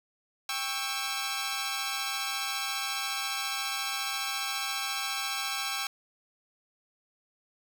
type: chord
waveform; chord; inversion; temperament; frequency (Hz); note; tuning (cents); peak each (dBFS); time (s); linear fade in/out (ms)
10% pulse; C# diminished; second; equal with one note detuned; 794 / 1108.7 / 1318.5; G5 / C#6 / E6; +22 / 0 / 0; -27 / -27 / -27; 0.49-5.87; 2
effects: none